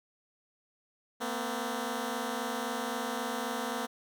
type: tone pair together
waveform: 10% pulse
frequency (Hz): 228.9 / 252.7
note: A#3 / B3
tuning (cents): -31 / +40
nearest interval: major second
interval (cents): 171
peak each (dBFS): -27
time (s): 1.2-3.87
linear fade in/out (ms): 20
effects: none